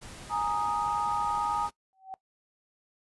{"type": "noise", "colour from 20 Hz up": "pink", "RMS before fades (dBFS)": -45, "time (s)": [0.01, 1.71], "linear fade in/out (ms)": 20}
{"type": "chord", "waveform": "sine", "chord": "Ab suspended second", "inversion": "none", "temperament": "equal", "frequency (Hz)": [830.6, 932.3, 1244.5], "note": ["Ab5", "Bb5", "Eb6"], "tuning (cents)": [0, 0, 0], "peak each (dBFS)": -31, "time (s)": [0.29, 1.7], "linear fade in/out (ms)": 50}
{"type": "tone with exponential growth", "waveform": "sine", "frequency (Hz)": 764, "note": "G5", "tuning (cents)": -45, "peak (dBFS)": -33, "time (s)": [1.93, 2.14], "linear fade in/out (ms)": 0, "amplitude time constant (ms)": 45}
{"effects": ["noise-tail reverb RT60 0.1 s tail -20 dB re dry", "resampled to 24000 Hz"]}